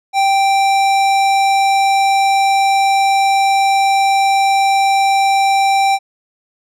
sine tone with hard clipping, 784 Hz, G5, in tune, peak -12 dBFS, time 0.13-5.99 s, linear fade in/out 50 ms, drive 16 dB, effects none

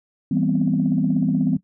sine chord, C major seventh, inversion first, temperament just, 163.52 / 196.22 / 245.3 / 261.6 Hz, E3 / G3 / B3 / C4, -14 / +2 / -12 / 0 cents, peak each -22 dBFS, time 0.31-1.57 s, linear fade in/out 5 ms, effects noise-tail reverb RT60 0.1 s tail -17 dB re dry + tanh soft clip ceiling -8 dBFS

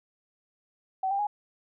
sine tone with pitch steps, 761 / 794.2 / 828.9 Hz, F#5 / G5 / G#5, +48 / +22 / -4 cents, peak -25 dBFS, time 1.03-1.27 s, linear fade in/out 5 ms, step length 80 ms, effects none

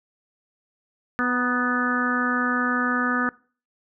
harmonic tone with a mistuned harmonic, 247.8 Hz, B3, 6 cents sharp, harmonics 1 / 2 / 3 / 4 / 5 / 6 / 7, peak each -25 / -33 / -36 / -36 / -26 / -26 / -28 dBFS, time 1.19-3.29 s, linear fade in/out 0 ms, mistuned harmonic 4, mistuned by -53 cents, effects noise-tail reverb RT60 0.4 s tail -22 dB re dry

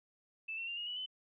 sine tone with pitch steps, 2637 / 2711 / 2787 / 2866 / 2946 / 3029 Hz, E7 / E7 / F7 / F7 / F#7 / F#7, 0 / +48 / -4 / +44 / -8 / +40 cents, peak -38 dBFS, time 0.48-1.062 s, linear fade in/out 10 ms, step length 97 ms, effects none

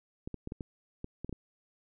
clicks, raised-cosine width 3 ms, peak -25 dBFS, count 9, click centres 0.275 / 0.343 / 0.474 / 0.521 / 0.608 / 1.044 / 1.246 / 1.294 / 1.327 s, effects none

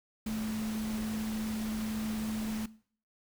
sine tone in noise, 217.8 Hz, A3, 17 cents flat, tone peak -32 dBFS, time 0.26-2.66 s, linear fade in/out 5 ms, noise pink, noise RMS -43 dBFS, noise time 0.26-2.66 s, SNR +8 dB, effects noise-tail reverb RT60 0.5 s tail -19 dB re dry

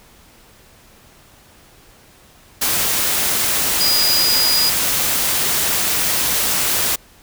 sine tone in noise, 4912 Hz, D#8, 23 cents flat, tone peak -15 dBFS, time 3.8-4.7 s, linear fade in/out 10 ms, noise white, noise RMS -18 dBFS, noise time 2.61-6.96 s, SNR 0 dB, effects pink hiss -48 dBFS RMS until 7.22 s

